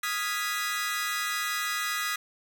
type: chord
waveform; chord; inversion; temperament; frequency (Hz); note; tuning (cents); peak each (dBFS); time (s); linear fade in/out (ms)
sawtooth; F half-diminished seventh; third; equal; 1244.5 / 1396.9 / 1661.2 / 1975.5; Eb6 / F6 / Ab6 / Cb7; 0 / 0 / 0 / 0; -29 / -35 / -31 / -29; 0.03-2.16; 5
effects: none